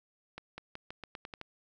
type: accelerating click train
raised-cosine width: 0.3 ms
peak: -26 dBFS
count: 9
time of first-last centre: 0.38-1.414 s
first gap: 200 ms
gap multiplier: 0.87
effects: none